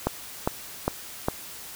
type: click train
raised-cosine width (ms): 1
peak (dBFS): -8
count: 4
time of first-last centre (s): 0.07-1.285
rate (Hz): 2.47
effects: white hiss -41 dBFS RMS until 1.75 s